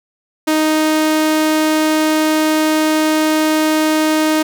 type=tone; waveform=sawtooth; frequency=311.1 Hz; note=D#4; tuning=in tune; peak=-8 dBFS; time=0.47-4.43 s; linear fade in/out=10 ms; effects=none